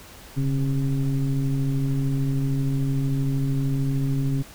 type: tone with frequency modulation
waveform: sine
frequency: 138.59 Hz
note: C#3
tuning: in tune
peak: -20 dBFS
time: 0.36-4.43 s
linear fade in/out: 20 ms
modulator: 132 Hz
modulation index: 0.91
effects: pink hiss -45 dBFS RMS until 4.54 s